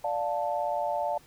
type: chord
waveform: sine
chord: D minor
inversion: none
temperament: just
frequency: 587.3 / 704.8 / 881 Hz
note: D5 / F5 / A5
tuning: 0 / +16 / +2 cents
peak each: -31 dBFS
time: 0.04-1.18 s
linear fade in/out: 5 ms
effects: pink hiss -57 dBFS RMS until 1.26 s